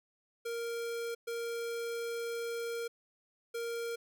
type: tone bursts at uneven times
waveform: square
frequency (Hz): 466.2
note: A#4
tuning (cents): 0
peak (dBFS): -36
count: 3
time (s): 0.45-1.15 / 1.27-2.88 / 3.54-3.96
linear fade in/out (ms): 10
effects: none